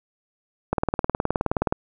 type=click train; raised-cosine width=1 ms; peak=-7 dBFS; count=20; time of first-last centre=0.73-1.725 s; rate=19.1 Hz; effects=none